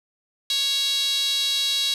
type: tone with high-pass filter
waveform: sawtooth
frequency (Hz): 554.4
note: C#5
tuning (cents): 0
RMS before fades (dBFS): -23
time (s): 0.5-1.94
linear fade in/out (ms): 2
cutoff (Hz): 3800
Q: 6.3
effects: resampled to 32000 Hz + 8-bit